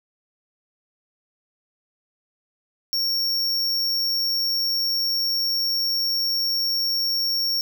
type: tone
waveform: square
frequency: 5510 Hz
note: F8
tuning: 24 cents flat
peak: -21 dBFS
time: 2.93-7.61 s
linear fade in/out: 0 ms
effects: none